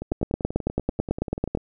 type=two click trains; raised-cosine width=2 ms; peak=-9 / -17 dBFS; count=14 / 17; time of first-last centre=0.12-1.55 / 0.02-1.573 s; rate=9.09 / 10.3 Hz; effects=none